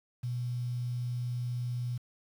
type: tone with quantisation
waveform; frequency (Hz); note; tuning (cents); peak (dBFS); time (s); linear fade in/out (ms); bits
sine; 122.4; B2; -15; -31; 0.23-1.98; 10; 9
effects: none